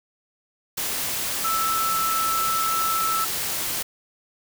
sine tone in noise, 1318.5 Hz, E6, in tune, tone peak -22 dBFS, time 1.44-3.25 s, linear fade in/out 10 ms, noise white, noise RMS -27 dBFS, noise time 0.77-3.83 s, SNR +2 dB, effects none

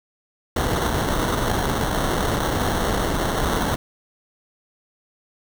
pink noise with sample-and-hold, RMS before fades -22 dBFS, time 0.56-3.76 s, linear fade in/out 5 ms, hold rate 2450 Hz, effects none

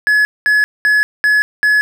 triangle tone bursts, 1699 Hz, G#6, 39 cents sharp, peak -7 dBFS, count 5, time 0.07-1.81 s, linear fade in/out 0 ms, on 180 ms, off 210 ms, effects none

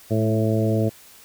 harmonic tone with a mistuned harmonic, 110 Hz, A2, in tune, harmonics 1 / 2 / 3 / 4 / 5 / 6, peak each -21 / -24 / -26 / -27 / -28 / -29 dBFS, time 0.1-0.9 s, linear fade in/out 20 ms, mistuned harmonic 2, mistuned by -20 cents, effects white hiss -48 dBFS RMS until 1.24 s

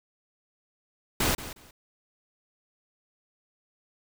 pink noise with echo, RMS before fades -25 dBFS, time 1.2-1.35 s, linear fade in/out 5 ms, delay 180 ms, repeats 2, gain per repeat -14 dB, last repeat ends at 1.71 s, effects none

